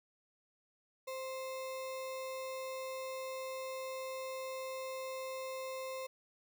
sine tone with sample-and-hold, 523.3 Hz, C5, in tune, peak -39 dBFS, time 1.07-6.07 s, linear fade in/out 10 ms, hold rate 1575 Hz, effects none

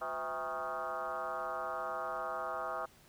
sine tone with frequency modulation, 949 Hz, A#5, 31 cents sharp, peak -35 dBFS, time 0.01-2.86 s, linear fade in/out 10 ms, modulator 147 Hz, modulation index 2.9, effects pink hiss -62 dBFS RMS until 3.08 s

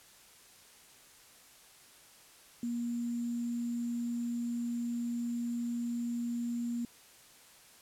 sine tone with sample-and-hold, 237.4 Hz, A#3, 32 cents sharp, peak -32 dBFS, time 2.63-6.85 s, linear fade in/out 2 ms, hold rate 7350 Hz, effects white hiss -58 dBFS RMS until 7.81 s + low-pass 12000 Hz 12 dB/octave

